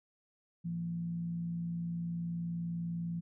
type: tone with frequency modulation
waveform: sine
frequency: 170 Hz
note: F3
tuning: 46 cents flat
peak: -34 dBFS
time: 0.64-3.21 s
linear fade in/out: 20 ms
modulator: 59.8 Hz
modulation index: 0.3
effects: none